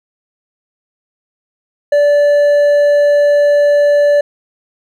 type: tone with hard clipping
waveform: triangle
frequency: 581 Hz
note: D5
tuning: 19 cents flat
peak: -8 dBFS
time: 1.92-4.21 s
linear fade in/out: 5 ms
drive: 7 dB
effects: none